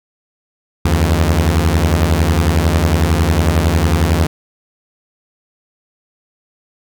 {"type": "beating tone pair", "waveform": "sawtooth", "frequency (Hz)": [75.7, 86.7], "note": ["D#2", "F2"], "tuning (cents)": [-47, -12], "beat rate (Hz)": 11, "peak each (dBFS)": -10, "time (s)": [0.85, 4.27], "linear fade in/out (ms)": 5, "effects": []}